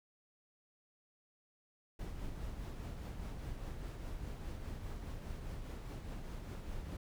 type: noise with tremolo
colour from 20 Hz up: brown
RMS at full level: -42 dBFS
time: 1.99-6.97 s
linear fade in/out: 5 ms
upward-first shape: triangle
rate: 4.9 Hz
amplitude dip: 40%
effects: none